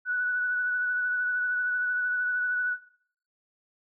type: tone with vibrato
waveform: sine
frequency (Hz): 1480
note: F#6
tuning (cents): 0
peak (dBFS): -25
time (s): 0.05-2.77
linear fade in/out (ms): 50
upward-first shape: sine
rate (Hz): 13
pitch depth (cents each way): 18
effects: noise-tail reverb RT60 0.6 s tail -18 dB re dry

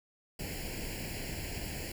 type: noise with comb filter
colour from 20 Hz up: pink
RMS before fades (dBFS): -39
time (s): 0.39-1.92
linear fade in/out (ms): 5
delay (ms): 0.41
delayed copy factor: +0.9
effects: none

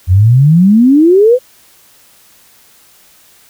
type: exponential sweep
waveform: sine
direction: up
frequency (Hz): 85.8 to 523.3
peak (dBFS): -3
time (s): 0.07-1.39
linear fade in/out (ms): 50
effects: white hiss -45 dBFS RMS until 3.49 s

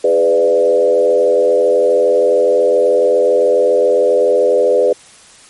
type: tone with frequency modulation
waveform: sine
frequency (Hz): 498.6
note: B4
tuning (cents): +16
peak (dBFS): -8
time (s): 0.04-4.93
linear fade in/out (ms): 5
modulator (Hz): 87.3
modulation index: 1.1
effects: white hiss -42 dBFS RMS until 5.49 s + MP3 48 kbps

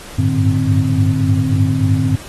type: tone cluster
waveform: sine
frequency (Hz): 97.8 / 101.3 / 111 / 149.6 / 262.4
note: G2 / G#2 / A2 / D3 / C4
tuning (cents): -4 / -43 / +16 / +32 / +5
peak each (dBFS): -18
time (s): 0.18-2.16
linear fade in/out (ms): 10
effects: pink hiss -35 dBFS RMS until 2.28 s + AAC 32 kbps

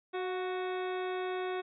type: harmonic tone with a mistuned harmonic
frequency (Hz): 370.1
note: F#4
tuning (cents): 0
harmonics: 1 / 2 / 3 / 4 / 5 / 6 / 7 / 9 / 10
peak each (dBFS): -34 / -40 / -44 / -46 / -48 / -50 / -51 / -53 / -54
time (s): 0.13-1.62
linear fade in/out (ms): 20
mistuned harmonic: 2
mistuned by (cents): -32
effects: none

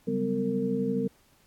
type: tone cluster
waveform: sine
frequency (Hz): 139.2 / 186.2 / 198.3 / 252.7 / 456.6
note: C#3 / F#3 / G3 / B3 / A#4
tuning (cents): +8 / +11 / +20 / +40 / -36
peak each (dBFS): -38 / -37 / -30 / -30 / -30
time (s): 0.07-1.08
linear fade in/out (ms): 10
effects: pink hiss -63 dBFS RMS until 1.46 s + AAC 64 kbps

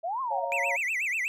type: exponential two-way sweep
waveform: sine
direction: up then down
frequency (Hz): 630 to 1095 to 630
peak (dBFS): -28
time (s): 0.03-0.46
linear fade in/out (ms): 20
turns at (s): 0.21
type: chord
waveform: sine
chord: Bb minor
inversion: first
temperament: equal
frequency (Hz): 554.4 / 698.5 / 932.3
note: Db5 / F5 / Bb5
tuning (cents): 0 / 0 / 0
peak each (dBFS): -33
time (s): 0.3-0.77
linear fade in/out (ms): 20
type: tone with vibrato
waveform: triangle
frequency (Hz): 2297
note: D7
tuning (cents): -39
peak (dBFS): -25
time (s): 0.52-1.28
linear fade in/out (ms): 0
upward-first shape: sine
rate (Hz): 8.2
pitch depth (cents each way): 280
effects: none

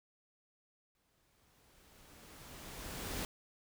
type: noise with exponential growth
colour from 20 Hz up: pink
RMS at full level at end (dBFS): -39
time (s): 0.95-3.25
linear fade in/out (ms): 1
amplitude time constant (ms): 500
effects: none

